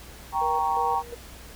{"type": "chord", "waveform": "sine", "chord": "G diminished", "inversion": "none", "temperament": "equal", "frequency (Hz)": [784, 932.3, 1108.7], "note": ["G5", "Bb5", "Db6"], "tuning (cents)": [0, 0, 0], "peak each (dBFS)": [-26, -25, -29], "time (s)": [0.32, 1.03], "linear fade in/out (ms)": 50}
{"type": "tone with tremolo", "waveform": "sine", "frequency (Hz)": 475.5, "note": "A#4", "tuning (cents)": 34, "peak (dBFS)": -31, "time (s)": [0.41, 1.15], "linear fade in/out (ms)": 10, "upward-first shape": "square", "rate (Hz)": 2.8, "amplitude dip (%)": 75}
{"effects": ["added 60 Hz sine -46 dBFS peak until 1.55 s", "pink hiss -46 dBFS RMS until 1.55 s"]}